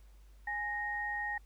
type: tone pair together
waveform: sine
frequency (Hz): 830.6 / 1864.6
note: G#5 / A#6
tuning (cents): 0 / 0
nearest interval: octave + major second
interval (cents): 1400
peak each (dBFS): -39 / -35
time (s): 0.47-1.38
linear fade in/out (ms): 5
effects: added 50 Hz sine -54 dBFS peak until 1.45 s + pink hiss -70 dBFS RMS until 1.45 s